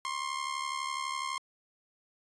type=tone with amplitude modulation; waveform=sawtooth; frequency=1062 Hz; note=C6; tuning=25 cents sharp; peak=-26 dBFS; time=0.05-1.38 s; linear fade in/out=0 ms; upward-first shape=sine; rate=72 Hz; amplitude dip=70%; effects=resampled to 22050 Hz